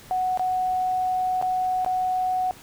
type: tone with dropouts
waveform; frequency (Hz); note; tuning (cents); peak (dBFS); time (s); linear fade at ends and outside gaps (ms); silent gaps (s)
sine; 740; F#5; 0; -21; 0.11-2.51; 0; 0.374-0.395 / 1.414-1.425 / 1.847-1.862
effects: pink hiss -47 dBFS RMS until 2.62 s